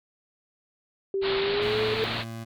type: tone with pitch glide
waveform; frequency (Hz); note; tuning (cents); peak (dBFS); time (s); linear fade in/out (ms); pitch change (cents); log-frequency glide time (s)
sine; 390 to 432.7; G4 to A4; -9 to -29; -24; 1.14-1.94; 2; +180; 1.39-1.79
type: low-pass noise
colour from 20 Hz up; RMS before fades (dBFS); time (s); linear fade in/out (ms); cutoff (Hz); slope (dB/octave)
white; -31; 1.21-2.25; 50; 4400; 96
type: tone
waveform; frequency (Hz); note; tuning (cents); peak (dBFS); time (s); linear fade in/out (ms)
25% pulse; 113.9; A#2; -40; -31; 1.61-2.45; 20
type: tone with exponential growth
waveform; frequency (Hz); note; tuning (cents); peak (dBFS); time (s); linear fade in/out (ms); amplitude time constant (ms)
sine; 441; A4; +4; -21; 1.68-2.04; 0; 78
effects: none